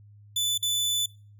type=tone with dropouts; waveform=sawtooth; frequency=3493 Hz; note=A7; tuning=13 cents flat; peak=-21 dBFS; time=0.36-1.06 s; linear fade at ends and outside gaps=5 ms; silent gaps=0.578-0.626 s; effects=noise-tail reverb RT60 0.4 s tail -24 dB re dry + added 103 Hz sine -49 dBFS peak until 1.39 s